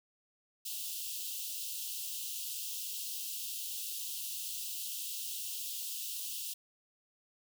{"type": "high-pass noise", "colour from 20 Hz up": "white", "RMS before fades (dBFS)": -40, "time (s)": [0.65, 6.54], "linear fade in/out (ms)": 10, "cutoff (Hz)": 2700, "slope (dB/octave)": 96, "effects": []}